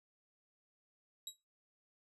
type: tone with exponential decay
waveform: 25% pulse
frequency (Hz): 3848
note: B7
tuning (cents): -46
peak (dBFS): -35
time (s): 1.27-1.38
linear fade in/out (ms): 2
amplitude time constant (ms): 23
effects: noise-tail reverb RT60 0.2 s tail -17 dB re dry + resampled to 32000 Hz